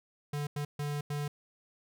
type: tone bursts at uneven times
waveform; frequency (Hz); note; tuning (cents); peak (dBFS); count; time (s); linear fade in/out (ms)
square; 146; D3; -10; -33; 4; 0.33-0.47 / 0.56-0.65 / 0.79-1.01 / 1.1-1.28; 5
effects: none